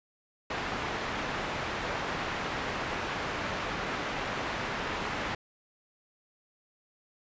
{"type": "low-pass noise", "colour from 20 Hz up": "white", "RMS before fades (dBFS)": -34, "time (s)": [0.5, 5.35], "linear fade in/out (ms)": 5, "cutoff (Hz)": 1800, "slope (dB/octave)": 12, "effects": ["resampled to 16000 Hz"]}